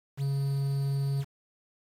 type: tone with quantisation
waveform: triangle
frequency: 138.59 Hz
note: C#3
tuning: in tune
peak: -24 dBFS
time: 0.17-1.25 s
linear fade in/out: 50 ms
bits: 8
effects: AAC 48 kbps